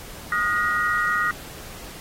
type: tone cluster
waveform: sine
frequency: 1237 / 1436 / 1894 Hz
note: D#6 / F6 / A#6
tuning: -10 / +48 / +27 cents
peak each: -24 dBFS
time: 0.32-1.31 s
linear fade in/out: 2 ms
effects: pink hiss -40 dBFS RMS until 2 s + AAC 48 kbps